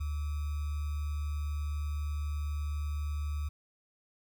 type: tone with sample-and-hold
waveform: sine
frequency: 74 Hz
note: D2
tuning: 14 cents sharp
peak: -31 dBFS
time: 0-3.49 s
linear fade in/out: 10 ms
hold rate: 1225 Hz
effects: none